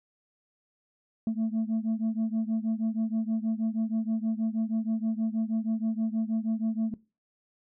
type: beating tone pair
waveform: sine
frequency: 220 / 226.3 Hz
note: A3 / A3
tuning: 0 / +49 cents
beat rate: 6.3 Hz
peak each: -27 dBFS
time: 1.27-6.94 s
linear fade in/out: 2 ms
effects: noise-tail reverb RT60 0.3 s tail -20 dB re dry + tanh soft clip ceiling -23 dBFS